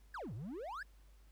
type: exponential two-way sweep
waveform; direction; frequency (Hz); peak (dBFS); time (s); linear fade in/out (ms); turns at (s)
triangle; down then up; 1772 to 96.6 to 1772; -40; 0.14-0.83; 5; 0.34
effects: added 50 Hz sine -59 dBFS peak until 1.31 s + pink hiss -72 dBFS RMS until 1.31 s